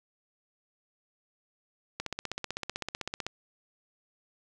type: click train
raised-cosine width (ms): 0.2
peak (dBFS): -16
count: 21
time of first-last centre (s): 2-3.266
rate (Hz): 15.8
effects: none